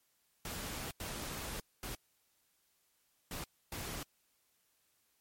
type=noise bursts at uneven times; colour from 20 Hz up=pink; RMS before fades=-42 dBFS; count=5; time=0.45-0.91 / 1-1.6 / 1.83-1.95 / 3.31-3.44 / 3.72-4.03 s; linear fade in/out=2 ms; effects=white hiss -75 dBFS RMS until 5.2 s + MP3 64 kbps